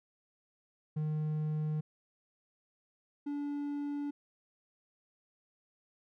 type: tone pair in turn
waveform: triangle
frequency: 153.5 / 288.3 Hz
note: D#3 / D4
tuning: -23 / -32 cents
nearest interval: major seventh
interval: 1091 cents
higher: second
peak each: -29 / -32 dBFS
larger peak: first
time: 0.96-1.81 / 3.26-4.11 s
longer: neither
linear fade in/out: 10 ms
effects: none